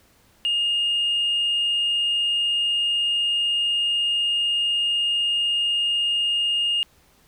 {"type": "tone", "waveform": "sine", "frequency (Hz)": 2838, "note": "F7", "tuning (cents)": 27, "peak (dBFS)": -18, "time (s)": [0.45, 6.83], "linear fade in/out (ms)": 0, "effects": ["tanh soft clip ceiling -16 dBFS", "pink hiss -58 dBFS RMS until 7.27 s"]}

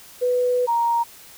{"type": "tone pair in turn", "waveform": "sine", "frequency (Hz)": [495.4, 935.2], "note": ["B4", "A#5"], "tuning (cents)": [5, 5], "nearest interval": "major seventh", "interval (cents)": 1100, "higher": "second", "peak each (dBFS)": -17, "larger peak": "neither", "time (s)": [[0.21, 0.67], [0.67, 1.04]], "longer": "first", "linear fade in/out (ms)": 20, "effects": ["white hiss -45 dBFS RMS until 1.37 s"]}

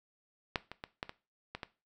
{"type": "clicks", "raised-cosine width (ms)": 0.3, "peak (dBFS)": [-14, -26, -24, -19, -26, -23, -23], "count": 7, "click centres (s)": [0.558, 0.716, 0.839, 1.029, 1.094, 1.55, 1.632], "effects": ["noise-tail reverb RT60 0.3 s tail -17 dB re dry"]}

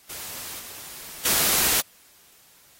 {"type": "noise with level steps", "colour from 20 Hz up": "white", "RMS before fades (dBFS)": [-36, -40, -21], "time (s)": [0.09, 1.81], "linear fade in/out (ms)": 10, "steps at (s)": [0.59, 1.25], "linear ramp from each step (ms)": 5, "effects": ["white hiss -55 dBFS RMS until 2.79 s", "AAC 48 kbps"]}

